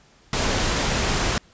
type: noise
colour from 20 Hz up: pink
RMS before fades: -22 dBFS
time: 0.33-1.38 s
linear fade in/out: 2 ms
effects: pink hiss -55 dBFS RMS until 1.53 s + resampled to 16000 Hz